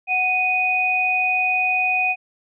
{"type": "tone pair together", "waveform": "sine", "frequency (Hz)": [739.1, 2486], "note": ["F#5", "D#7"], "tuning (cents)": [-2, -2], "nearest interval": "octave + major sixth", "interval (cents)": 2100, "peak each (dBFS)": [-23, -18], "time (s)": [0.07, 2.16], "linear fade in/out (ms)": 50, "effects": []}